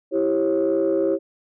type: chord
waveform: sine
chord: C# diminished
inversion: first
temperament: equal with one note detuned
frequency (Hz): 329.6 / 392 / 542.6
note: E4 / G4 / C#5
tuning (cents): 0 / 0 / -37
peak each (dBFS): -21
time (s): 0.11-1.19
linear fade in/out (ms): 50
effects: tanh soft clip ceiling -12 dBFS